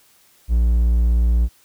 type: tone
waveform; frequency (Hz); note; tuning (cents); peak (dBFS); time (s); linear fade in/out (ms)
triangle; 58.27; A#1; 0; -11; 0.48-1.49; 50
effects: white hiss -55 dBFS RMS until 1.64 s